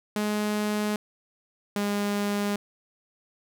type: tone pair in turn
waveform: sawtooth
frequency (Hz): 210 / 204.1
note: G#3 / G#3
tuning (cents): +19 / -30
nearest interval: unison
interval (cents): 49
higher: first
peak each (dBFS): -21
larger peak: neither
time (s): 0.16-0.96 / 1.76-2.56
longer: neither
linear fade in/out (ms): 2
effects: none